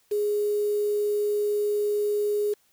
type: tone with quantisation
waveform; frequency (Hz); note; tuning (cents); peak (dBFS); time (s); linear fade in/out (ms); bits
sine; 415.3; G#4; 0; -22; 0.11-2.54; 10; 7
effects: white hiss -65 dBFS RMS until 2.72 s